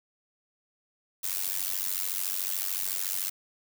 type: noise with amplitude modulation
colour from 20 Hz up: blue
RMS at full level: -27 dBFS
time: 1.23-3.3 s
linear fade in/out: 10 ms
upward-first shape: sine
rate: 93.7 Hz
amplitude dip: 100%
effects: none